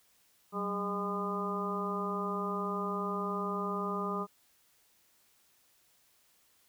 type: harmonic tone with a mistuned harmonic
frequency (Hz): 203.6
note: G#3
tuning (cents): -34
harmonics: 1 / 2 / 3 / 4 / 5 / 6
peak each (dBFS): -37 / -38 / -44 / -45 / -41 / -36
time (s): 0.52-4.27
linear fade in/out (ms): 50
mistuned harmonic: 1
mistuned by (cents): -120
effects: white hiss -68 dBFS RMS until 6.68 s